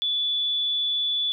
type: tone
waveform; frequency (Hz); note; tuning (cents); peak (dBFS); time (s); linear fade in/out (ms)
sine; 3454; A7; -33; -22; 0.02-1.32; 0
effects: none